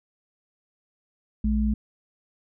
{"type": "tone pair together", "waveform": "sine", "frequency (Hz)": [59.54, 213.1], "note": ["A#1", "G#3"], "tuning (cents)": [37, 45], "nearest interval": "octave + minor seventh", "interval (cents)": 2208, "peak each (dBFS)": -23, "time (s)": [1.44, 1.74], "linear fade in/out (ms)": 5, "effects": []}